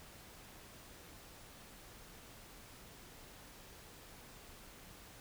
silence, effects pink hiss -56 dBFS RMS until 5.2 s

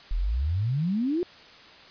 sine exponential sweep, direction up, 36.71 to 370 Hz, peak -23 dBFS, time 0.11-1.23 s, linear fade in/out 0 ms, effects white hiss -49 dBFS RMS until 1.9 s + resampled to 11025 Hz

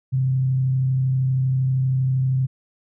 sine tone with frequency modulation, 130.81 Hz, C3, in tune, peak -17 dBFS, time 0.12-2.47 s, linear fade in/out 20 ms, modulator 32.7 Hz, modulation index 0.2, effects none

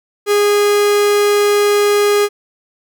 45% pulse tone, 411.5 Hz, G#4, 16 cents flat, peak -10 dBFS, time 0.26-2.29 s, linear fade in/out 50 ms, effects none

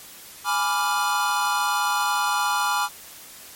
square chord, G# diminished seventh, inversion none, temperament equal, 830.6 / 987.8 / 1174.7 / 1396.9 Hz, G#5 / B5 / D6 / F6, 0 / 0 / 0 / 0 cents, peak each -27 dBFS, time 0.44-2.89 s, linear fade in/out 50 ms, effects white hiss -43 dBFS RMS until 3.55 s + MP3 64 kbps

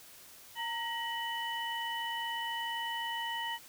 sine tone cluster, 922 / 1899 / 2978 Hz, A#5 / A#6 / F#7, -19 / +32 / +11 cents, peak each -37 / -39 / -39 dBFS, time 0.55-3.59 s, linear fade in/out 50 ms, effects white hiss -54 dBFS RMS until 3.68 s

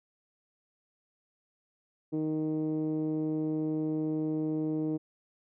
10% pulse tone with low-pass filter, 155.56 Hz, D#3, in tune, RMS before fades -31 dBFS, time 2.12-4.98 s, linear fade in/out 20 ms, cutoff 350 Hz, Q 3.4, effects none

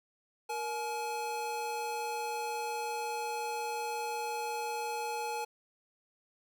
square tone pair together, 469.1 / 849.5 Hz, A#4 / G#5, +11 / +39 cents, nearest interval minor seventh, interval 1028 cents, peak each -40 / -36 dBFS, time 0.49-5.45 s, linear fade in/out 10 ms, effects none

